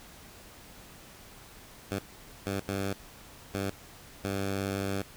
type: tone bursts at uneven times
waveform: 10% pulse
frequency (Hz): 98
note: G2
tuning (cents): 0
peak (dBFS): -22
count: 5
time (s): 1.91-1.99 / 2.46-2.6 / 2.68-2.93 / 3.54-3.7 / 4.24-5.02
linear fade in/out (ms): 5
effects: pink hiss -51 dBFS RMS until 5.16 s